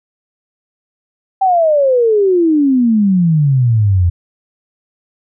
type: exponential sweep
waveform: sine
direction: down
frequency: 785 to 84.2 Hz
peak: -8 dBFS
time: 1.41-4.1 s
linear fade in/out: 10 ms
effects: none